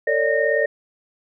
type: tone cluster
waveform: sine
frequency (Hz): 452.5 / 561 / 599 / 1843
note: A4 / C#5 / D5 / A#6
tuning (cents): +48 / +21 / +34 / -20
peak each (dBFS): -22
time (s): 0.07-0.66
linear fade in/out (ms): 5
effects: none